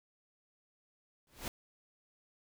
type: noise with exponential growth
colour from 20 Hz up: pink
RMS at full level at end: -36 dBFS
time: 1.27-1.48 s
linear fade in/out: 1 ms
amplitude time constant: 45 ms
effects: none